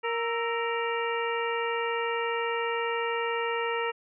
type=harmonic tone with a mistuned harmonic; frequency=465.7 Hz; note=A#4; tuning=2 cents flat; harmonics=1 / 2 / 3 / 4 / 5 / 6; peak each=-30 / -33 / -35 / -36 / -37 / -38 dBFS; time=0.03-3.92 s; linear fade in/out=20 ms; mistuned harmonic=3; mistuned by=-90 cents; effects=none